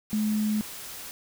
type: tone in noise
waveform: sine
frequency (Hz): 213.3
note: G#3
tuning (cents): +46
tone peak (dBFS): -23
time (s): 0.13-0.61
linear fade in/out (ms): 0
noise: white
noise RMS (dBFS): -40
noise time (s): 0.1-1.11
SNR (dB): +14
effects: none